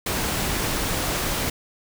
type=noise; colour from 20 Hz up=pink; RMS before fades=-25 dBFS; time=0.06-1.5 s; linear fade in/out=5 ms; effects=none